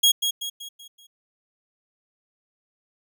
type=tone with echo; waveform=sawtooth; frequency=3296 Hz; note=G#7; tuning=14 cents flat; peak=-11 dBFS; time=0.03-0.12 s; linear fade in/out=10 ms; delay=190 ms; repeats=5; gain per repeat=-7 dB; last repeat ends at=1.07 s; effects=none